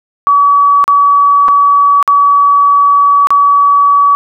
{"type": "tone with dropouts", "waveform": "sine", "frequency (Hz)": 1139, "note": "C#6", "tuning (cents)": 47, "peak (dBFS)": -4, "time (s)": [0.27, 4.15], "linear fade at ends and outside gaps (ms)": 0, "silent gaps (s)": [[0.841, 0.879], [1.482, 1.486], [2.027, 2.077], [3.271, 3.305]], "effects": []}